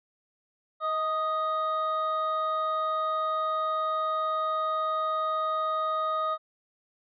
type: tone pair together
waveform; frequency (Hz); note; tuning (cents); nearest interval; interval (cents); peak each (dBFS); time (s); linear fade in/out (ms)
triangle; 631.8 / 1244.5; D#5 / D#6; +26 / 0; octave; 1174; -30 / -25; 0.8-6.38; 50
effects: resampled to 11025 Hz